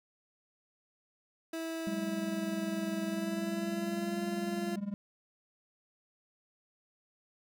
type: tone with pitch glide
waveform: 30% pulse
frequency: 326.4 to 344.4 Hz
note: E4 to F4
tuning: -17 to -24 cents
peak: -33 dBFS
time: 1.53-4.76 s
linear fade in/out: 5 ms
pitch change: +93 cents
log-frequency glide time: 3.05-4.24 s
type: tone with tremolo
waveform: triangle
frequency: 201.8 Hz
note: G#3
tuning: 49 cents flat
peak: -28 dBFS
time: 1.87-4.94 s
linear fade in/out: 0 ms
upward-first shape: triangle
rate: 20 Hz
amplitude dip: 95%
effects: none

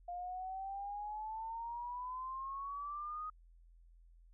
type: exponential sweep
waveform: sine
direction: up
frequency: 700 to 1254 Hz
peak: -40 dBFS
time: 0.08-3.3 s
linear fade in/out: 5 ms
effects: added 42 Hz sine -59 dBFS peak until 4.33 s

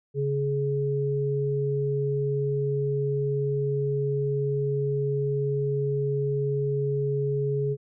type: tone pair together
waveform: sine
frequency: 139.03 / 420 Hz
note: C#3 / G#4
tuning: +5 / +19 cents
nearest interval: octave + perfect fifth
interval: 1914 cents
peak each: -26 dBFS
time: 0.14-7.77 s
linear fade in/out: 50 ms
effects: none

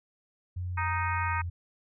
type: tone with pitch glide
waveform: sine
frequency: 90 to 86.68 Hz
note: F#2 to F2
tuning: -47 to -12 cents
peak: -31 dBFS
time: 0.56-1.5 s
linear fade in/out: 10 ms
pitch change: -65 cents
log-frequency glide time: 1.21-1.33 s
type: harmonic tone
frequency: 311.2 Hz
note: D#4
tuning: in tune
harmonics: 3 / 4 / 5 / 6 / 7 / 8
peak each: -32 / -34 / -36 / -38 / -39 / -40 dBFS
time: 0.77-1.42 s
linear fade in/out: 10 ms
effects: none

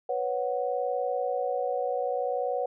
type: chord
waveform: sine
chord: B suspended second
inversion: none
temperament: equal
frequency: 493.9 / 554.4 / 740 Hz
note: B4 / C#5 / F#5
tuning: 0 / 0 / 0 cents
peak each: -30 / -31 / -31 dBFS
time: 0.09-2.66 s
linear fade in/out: 5 ms
effects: none

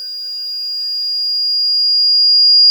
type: tone with level ramp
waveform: sine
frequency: 4843 Hz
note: D#8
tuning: 48 cents flat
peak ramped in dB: -23 to -4 dBFS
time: 0-2.7 s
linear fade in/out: 0 ms
effects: 7-bit

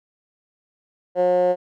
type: tone with band-pass filter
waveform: 15% pulse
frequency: 180 Hz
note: F#3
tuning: 47 cents flat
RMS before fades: -18 dBFS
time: 1.15-1.56 s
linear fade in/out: 50 ms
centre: 570 Hz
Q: 4.3
effects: none

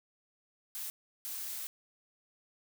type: noise bursts at uneven times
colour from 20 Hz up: blue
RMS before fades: -40 dBFS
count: 2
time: 0.75-0.9 / 1.25-1.67 s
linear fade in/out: 0 ms
effects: none

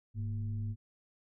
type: tone with frequency modulation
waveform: sine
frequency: 103.5 Hz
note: G#2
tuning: 5 cents flat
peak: -33 dBFS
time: 0.14-0.76 s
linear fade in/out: 50 ms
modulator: 128 Hz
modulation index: 0.47
effects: none

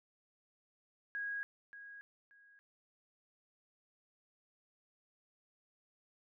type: tone with echo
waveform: sine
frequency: 1646 Hz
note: G#6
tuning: 16 cents flat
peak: -37 dBFS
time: 1.15-1.43 s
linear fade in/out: 0 ms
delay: 580 ms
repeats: 2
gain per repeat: -12 dB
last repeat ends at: 2.59 s
effects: none

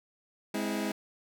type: chord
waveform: sawtooth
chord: Ab augmented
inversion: none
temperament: just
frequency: 207.7 / 259.6 / 324.5 Hz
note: Ab3 / C4 / E4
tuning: 0 / -13 / -27 cents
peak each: -29 / -33 / -31 dBFS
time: 0.54-0.92 s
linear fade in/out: 5 ms
effects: none

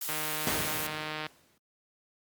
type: noise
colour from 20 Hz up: blue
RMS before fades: -35 dBFS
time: 0.01-0.87 s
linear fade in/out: 5 ms
type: click train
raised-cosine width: 0.3 ms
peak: -19 dBFS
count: 182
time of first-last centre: 0.09-1.265 s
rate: 154 Hz
type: noise with exponential decay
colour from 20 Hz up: pink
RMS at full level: -29 dBFS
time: 0.47-1.58 s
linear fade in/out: 1 ms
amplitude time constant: 240 ms
effects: high-pass 100 Hz 12 dB/octave + Opus 48 kbps

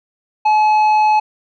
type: tone with tanh clipping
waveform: sine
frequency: 855 Hz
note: A5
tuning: 50 cents flat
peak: -11 dBFS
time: 0.45-1.2 s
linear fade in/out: 10 ms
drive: 7 dB
effects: none

